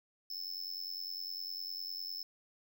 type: tone with amplitude modulation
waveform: square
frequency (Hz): 5250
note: E8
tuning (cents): -8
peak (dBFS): -36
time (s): 0.3-2.23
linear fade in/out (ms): 5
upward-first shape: sine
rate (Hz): 89.9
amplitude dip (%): 85
effects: 12-bit